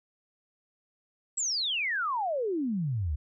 sine exponential sweep, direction down, 7902 to 67.5 Hz, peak -27 dBFS, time 1.37-3.16 s, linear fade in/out 10 ms, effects none

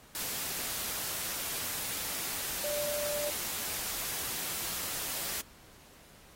sine tone in noise, 589 Hz, D5, 5 cents sharp, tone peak -34 dBFS, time 2.64-3.3 s, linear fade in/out 0 ms, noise white, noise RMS -36 dBFS, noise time 0.15-5.41 s, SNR -1 dB, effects pink hiss -57 dBFS RMS until 6.35 s + AAC 48 kbps

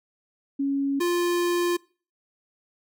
sine / square tone pair in turn, 277.2 / 349.3 Hz, C#4 / F4, 0 / 0 cents, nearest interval major third, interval 400 cents, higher second, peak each -22 dBFS, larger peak neither, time 0.59-1 / 1-1.77 s, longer second, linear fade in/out 10 ms, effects noise-tail reverb RT60 0.4 s tail -24 dB re dry

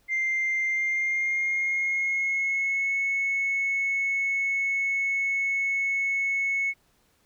sine tone with pitch glide, 2093 to 2200 Hz, C7 to C#7, 0 to -14 cents, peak -22 dBFS, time 0.08-6.74 s, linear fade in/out 50 ms, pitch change +86 cents, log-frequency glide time 0.67-2.94 s, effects tanh soft clip ceiling -20 dBFS + pink hiss -66 dBFS RMS until 7.25 s

